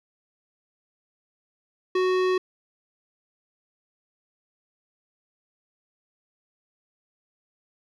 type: tone with hard clipping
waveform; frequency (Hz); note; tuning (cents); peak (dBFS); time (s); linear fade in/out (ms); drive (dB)
sine; 370; F#4; 0; -22; 1.95-2.38; 5; 17
effects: resampled to 24000 Hz